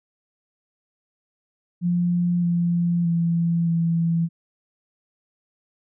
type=tone with pitch steps; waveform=sine; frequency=175.1 / 172.4 / 168.7 / 166.9 Hz; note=F3 / F3 / E3 / E3; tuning=+5 / -22 / +40 / +22 cents; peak=-18 dBFS; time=1.81-4.29 s; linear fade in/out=50 ms; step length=620 ms; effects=none